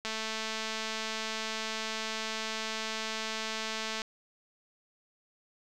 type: click train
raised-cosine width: 0.2 ms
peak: -18 dBFS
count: 874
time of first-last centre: 0.05-4.018 s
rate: 220 Hz
effects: none